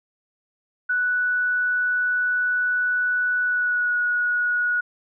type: tone with pitch glide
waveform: sine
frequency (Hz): 1480 to 1457.9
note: F#6 to F#6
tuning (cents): 0 to -26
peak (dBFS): -19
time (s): 0.89-4.81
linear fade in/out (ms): 10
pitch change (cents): -26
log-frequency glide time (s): 3.43-3.96
effects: none